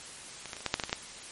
clicks, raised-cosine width 0.2 ms, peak -22 / -30 / -19 / -25 / -26 / -11 / -7 / -13 / -13 / -18 / -10 dBFS, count 11, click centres 0.457 / 0.495 / 0.532 / 0.567 / 0.606 / 0.663 / 0.741 / 0.798 / 0.837 / 0.895 / 0.929 s, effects white hiss -45 dBFS RMS until 1.31 s + MP3 48 kbps

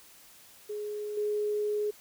sine tone with level steps, 418.9 Hz, G#4, 15 cents sharp, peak -33 / -27 dBFS, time 0.69-1.91 s, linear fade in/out 10 ms, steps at 1.17 s, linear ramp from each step 5 ms, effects white hiss -55 dBFS RMS until 2 s

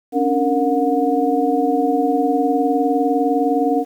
sine tone cluster, 270.8 / 290.5 / 464.7 / 724 Hz, C#4 / D4 / A#4 / F#5, -40 / -19 / -5 / -38 cents, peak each -20 dBFS, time 0.12-3.85 s, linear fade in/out 50 ms, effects 8-bit

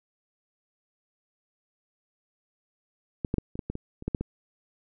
clicks, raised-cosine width 3 ms, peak -15 / -12 / -12 / -24 / -18 / -18 / -21 / -27 / -15 / -12 / -17 dBFS, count 11, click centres 3.248 / 3.341 / 3.383 / 3.555 / 3.592 / 3.7 / 3.754 / 4.024 / 4.08 / 4.148 / 4.21 s, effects none

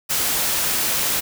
white noise, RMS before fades -21 dBFS, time 0.09-1.21 s, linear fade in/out 20 ms, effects none

